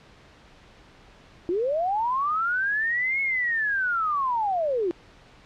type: linear two-way sweep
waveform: sine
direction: up then down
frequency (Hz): 329.6 to 2198 to 329.6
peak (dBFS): -22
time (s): 1.49-4.91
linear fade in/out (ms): 0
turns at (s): 3.21
effects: pink hiss -52 dBFS RMS until 5.45 s + low-pass 4000 Hz 12 dB/octave